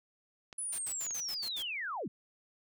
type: clicks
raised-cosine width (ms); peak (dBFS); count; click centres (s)
0.2; -29; 3; 0.528 / 1.066 / 1.108
type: linear sweep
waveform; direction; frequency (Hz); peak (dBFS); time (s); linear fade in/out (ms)
sine; down; 10120 to 133.3; -35; 0.58-2.08; 5
type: noise bursts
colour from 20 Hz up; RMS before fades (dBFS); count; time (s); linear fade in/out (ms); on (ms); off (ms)
white; -45; 7; 0.72-1.628; 10; 68; 72
effects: none